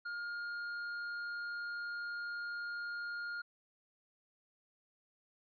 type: tone with tanh clipping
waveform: triangle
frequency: 1416 Hz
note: F6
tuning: 23 cents sharp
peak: -40 dBFS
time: 0.05-3.42 s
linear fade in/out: 10 ms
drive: 11 dB
effects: resampled to 11025 Hz